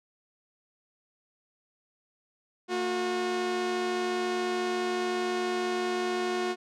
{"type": "tone pair together", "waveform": "sawtooth", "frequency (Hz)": [228.1, 362.1], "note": ["A#3", "F#4"], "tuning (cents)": [-37, -37], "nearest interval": "minor sixth", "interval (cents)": 800, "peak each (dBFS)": [-32, -24], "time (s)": [2.68, 6.56], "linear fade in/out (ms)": 50, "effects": ["low-pass 6000 Hz 12 dB/octave"]}